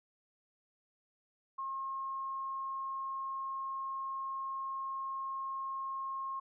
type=tone; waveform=sine; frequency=1075 Hz; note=C6; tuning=47 cents sharp; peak=-36 dBFS; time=1.58-6.4 s; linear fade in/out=10 ms; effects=none